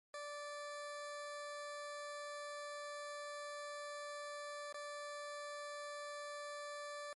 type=tone with dropouts; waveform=20% pulse; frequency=584 Hz; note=D5; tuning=10 cents flat; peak=-40 dBFS; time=0.14-7.13 s; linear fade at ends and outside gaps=1 ms; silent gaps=4.726-4.743 s; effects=MP3 48 kbps